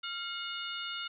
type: harmonic tone with a mistuned harmonic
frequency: 721 Hz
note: F#5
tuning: 45 cents flat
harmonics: 2 / 3 / 4 / 5 / 6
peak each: -40 / -47 / -40 / -43 / -49 dBFS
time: 0.03-1.08 s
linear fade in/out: 10 ms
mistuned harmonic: 2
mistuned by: -67 cents
effects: none